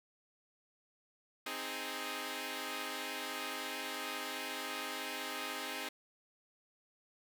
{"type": "chord", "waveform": "5% pulse", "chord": "Ab major", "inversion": "first", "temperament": "equal", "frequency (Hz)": [261.6, 311.1, 415.3], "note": ["C4", "Eb4", "Ab4"], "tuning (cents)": [0, 0, 0], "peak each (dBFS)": -32, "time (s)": [1.46, 5.89], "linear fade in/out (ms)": 5, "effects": []}